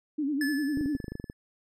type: tone with vibrato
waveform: sine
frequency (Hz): 287.3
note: D4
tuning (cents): -38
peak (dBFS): -26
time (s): 0.18-0.97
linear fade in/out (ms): 10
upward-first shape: sine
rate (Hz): 10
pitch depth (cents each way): 120
type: tone with exponential decay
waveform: square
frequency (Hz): 1732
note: A6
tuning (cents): -28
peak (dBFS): -29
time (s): 0.41-1.33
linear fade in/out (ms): 2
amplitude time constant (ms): 200
type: clicks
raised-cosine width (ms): 3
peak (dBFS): -23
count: 12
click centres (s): 0.773 / 0.81 / 0.859 / 0.951 / 1.002 / 1.043 / 1.082 / 1.12 / 1.154 / 1.199 / 1.242 / 1.299
effects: resampled to 32000 Hz